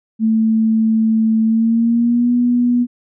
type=tone with pitch glide; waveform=sine; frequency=221.7 to 243.2 Hz; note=A3 to B3; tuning=+13 to -26 cents; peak=-11 dBFS; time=0.19-2.87 s; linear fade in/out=50 ms; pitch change=+161 cents; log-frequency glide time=1.44-2.32 s; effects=none